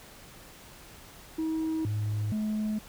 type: tone with pitch steps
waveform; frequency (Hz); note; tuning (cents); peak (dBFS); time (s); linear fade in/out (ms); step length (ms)
sine; 318.9 / 105.6 / 214.1; D#4 / G#2 / A3; +43 / +29 / -47; -25; 1.38-2.79; 10; 470
effects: tanh soft clip ceiling -26 dBFS + pink hiss -50 dBFS RMS until 2.88 s